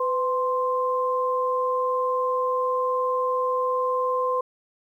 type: tone pair together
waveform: sine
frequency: 503.7 / 1046.5 Hz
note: B4 / C6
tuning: +34 / 0 cents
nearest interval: octave + minor second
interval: 1266 cents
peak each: -24 dBFS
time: 0-4.41 s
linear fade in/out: 5 ms
effects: 10-bit